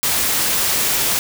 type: noise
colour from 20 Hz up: white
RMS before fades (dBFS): -18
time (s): 0.03-1.19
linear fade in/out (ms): 0
effects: none